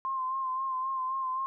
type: tone with vibrato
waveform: sine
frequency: 1050 Hz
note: C6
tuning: 6 cents sharp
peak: -29 dBFS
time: 0.05-1.46 s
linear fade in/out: 0 ms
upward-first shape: sine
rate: 3.8 Hz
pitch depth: 37 cents each way
effects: none